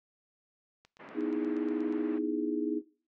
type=click train; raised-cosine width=0.2 ms; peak=-38 dBFS; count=10; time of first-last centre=0.85-1.925 s; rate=8.37 Hz
type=band-pass noise; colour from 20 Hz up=pink; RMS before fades=-49 dBFS; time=0.99-2.19 s; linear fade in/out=10 ms; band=210 to 2200 Hz; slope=24 dB/octave
type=chord; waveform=sine; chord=E major seventh; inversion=second; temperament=equal with one note detuned; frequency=246.9 / 308.8 / 329.6 / 415.3 Hz; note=B3 / D#4 / E4 / G#4; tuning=0 / -13 / 0 / 0 cents; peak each=-37 / -32 / -36 / -36 dBFS; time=1.14-2.82 s; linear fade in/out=50 ms
effects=noise-tail reverb RT60 0.4 s tail -20 dB re dry

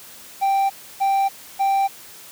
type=tone bursts; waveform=triangle; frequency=784 Hz; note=G5; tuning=in tune; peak=-14 dBFS; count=3; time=0.41-1.88 s; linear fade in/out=20 ms; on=290 ms; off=300 ms; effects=white hiss -42 dBFS RMS until 2.31 s + high-pass 80 Hz 12 dB/octave

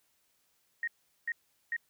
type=tone bursts; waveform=sine; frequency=1867 Hz; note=A#6; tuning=2 cents sharp; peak=-30 dBFS; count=3; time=0.83-1.765 s; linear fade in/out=2 ms; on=45 ms; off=400 ms; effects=white hiss -73 dBFS RMS until 1.89 s

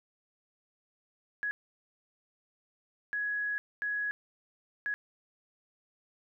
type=tone bursts at uneven times; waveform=sine; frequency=1674 Hz; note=G#6; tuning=13 cents sharp; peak=-30 dBFS; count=4; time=1.43-1.51 / 3.13-3.58 / 3.82-4.11 / 4.86-4.94 s; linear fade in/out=0 ms; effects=none

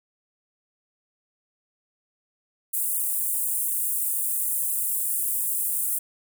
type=high-pass noise; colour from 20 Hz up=pink; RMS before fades=-26 dBFS; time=2.73-5.99 s; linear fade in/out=10 ms; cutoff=8600 Hz; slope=48 dB/octave; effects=none

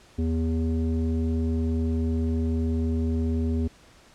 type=tone with low-pass filter; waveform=square; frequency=80.9 Hz; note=E2; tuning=32 cents flat; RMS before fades=-25 dBFS; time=0.18-3.68 s; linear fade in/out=10 ms; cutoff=320 Hz; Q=6.2; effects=pink hiss -54 dBFS RMS until 4.14 s + low-pass 8000 Hz 12 dB/octave

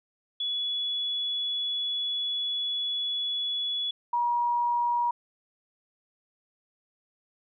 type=tone pair in turn; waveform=sine; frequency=3400 / 956.1 Hz; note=G#7 / A#5; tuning=+40 / +44 cents; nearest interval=octave + minor seventh; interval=2196 cents; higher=first; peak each=-27 / -23 dBFS; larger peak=second; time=0.4-3.91 / 4.13-5.11 s; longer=first; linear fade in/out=5 ms; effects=none

